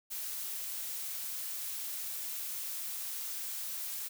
blue noise, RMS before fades -39 dBFS, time 0.1-4.09 s, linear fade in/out 20 ms, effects none

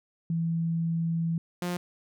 sine / sawtooth tone pair in turn, 165.7 / 176.93 Hz, E3 / F3, +9 / +23 cents, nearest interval minor second, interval 114 cents, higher second, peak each -25 dBFS, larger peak neither, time 0.3-1.38 / 1.62-1.77 s, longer first, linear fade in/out 2 ms, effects none

